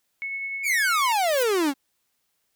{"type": "tone with tremolo", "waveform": "sine", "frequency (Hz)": 2200, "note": "C#7", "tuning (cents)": -14, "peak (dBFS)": -27, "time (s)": [0.22, 1.12], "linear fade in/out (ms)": 0, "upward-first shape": "sine", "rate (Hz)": 10, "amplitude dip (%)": 25}
{"type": "exponential sweep", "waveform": "45% pulse", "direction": "down", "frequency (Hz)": [2452, 262.6], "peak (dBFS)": -20, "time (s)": [0.63, 1.74], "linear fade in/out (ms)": 50}
{"type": "noise with exponential growth", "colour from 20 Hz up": "violet", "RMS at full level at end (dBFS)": -28, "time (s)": [1.12, 1.43], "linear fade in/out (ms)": 2, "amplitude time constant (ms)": 67}
{"effects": ["white hiss -73 dBFS RMS until 2.55 s"]}